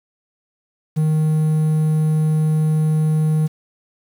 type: tone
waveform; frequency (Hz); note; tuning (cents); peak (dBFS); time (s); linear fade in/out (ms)
triangle; 155.56; D#3; 0; -12; 0.96-3.48; 20
effects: 7-bit